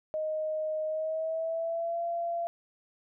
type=tone with pitch glide; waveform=sine; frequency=622.3 to 682.6 Hz; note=D#5 to F5; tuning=0 to -40 cents; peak=-29 dBFS; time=0.14-2.47 s; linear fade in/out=0 ms; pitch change=+160 cents; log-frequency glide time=0.86-2.03 s; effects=none